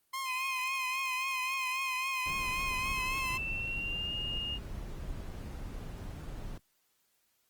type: tone with vibrato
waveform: sawtooth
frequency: 1046.5 Hz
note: C6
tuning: in tune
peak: -31 dBFS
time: 0.13-3.38 s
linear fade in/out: 10 ms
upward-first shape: triangle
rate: 3.7 Hz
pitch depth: 57 cents each way
type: tone with pitch glide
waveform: sine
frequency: 2500 to 2839 Hz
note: D#7 to F7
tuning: +8 to +28 cents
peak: -34 dBFS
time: 0.25-4.59 s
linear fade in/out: 50 ms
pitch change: +220 cents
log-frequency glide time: 2.73-4.13 s
type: noise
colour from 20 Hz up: brown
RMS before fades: -41 dBFS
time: 2.26-6.58 s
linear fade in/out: 5 ms
effects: white hiss -74 dBFS RMS until 7.49 s + Opus 24 kbps